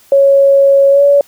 sine tone with pitch glide, 553 to 567.6 Hz, C#5 to C#5, -4 to +41 cents, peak -4 dBFS, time 0.12-1.21 s, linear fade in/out 2 ms, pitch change +45 cents, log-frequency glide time 0.9-1.03 s, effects white hiss -46 dBFS RMS until 1.27 s

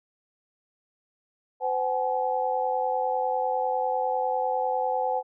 sine tone cluster, 512 / 758 / 848 Hz, C5 / F#5 / G#5, -38 / +42 / +36 cents, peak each -28 dBFS, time 1.6-5.23 s, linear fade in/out 50 ms, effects none

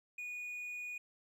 triangle tone, 2459 Hz, D#7, 21 cents flat, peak -39 dBFS, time 0.18-0.98 s, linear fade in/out 5 ms, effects none

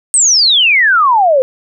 sine exponential sweep, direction down, 8660 to 502 Hz, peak -6 dBFS, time 0.14-1.42 s, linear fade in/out 0 ms, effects none

